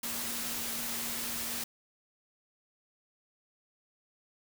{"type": "tone in noise", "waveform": "sine", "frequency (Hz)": 233.9, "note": "A#3", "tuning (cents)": 6, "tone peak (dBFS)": -47, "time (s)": [0.03, 1.64], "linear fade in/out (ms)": 5, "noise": "white", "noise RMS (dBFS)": -36, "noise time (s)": [0.03, 1.64], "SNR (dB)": -14, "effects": []}